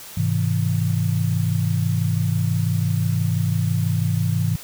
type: chord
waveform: sine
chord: Ab augmented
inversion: none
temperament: just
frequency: 103.83 / 129.78 / 162.23 Hz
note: Ab2 / C3 / E3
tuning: 0 / -14 / -27 cents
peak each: -21 / -24 / -22 dBFS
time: 0.17-4.56 s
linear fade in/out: 5 ms
effects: white hiss -39 dBFS RMS until 4.63 s